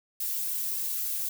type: noise with flanger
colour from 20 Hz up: violet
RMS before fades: -31 dBFS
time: 0.2-1.29 s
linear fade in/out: 5 ms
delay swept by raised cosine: 1.8 to 2.67 ms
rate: 3.4 Hz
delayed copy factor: +0.75
effects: none